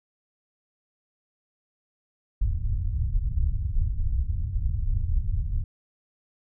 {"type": "low-pass noise", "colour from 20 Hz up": "pink", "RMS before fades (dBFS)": -25, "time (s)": [2.41, 5.64], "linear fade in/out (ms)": 5, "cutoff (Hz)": 100, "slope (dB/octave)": 24, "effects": []}